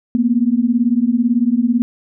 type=beating tone pair; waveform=sine; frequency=229.7 / 247.7 Hz; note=A#3 / B3; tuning=-25 / +5 cents; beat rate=18 Hz; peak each=-15 dBFS; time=0.15-1.82 s; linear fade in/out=0 ms; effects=none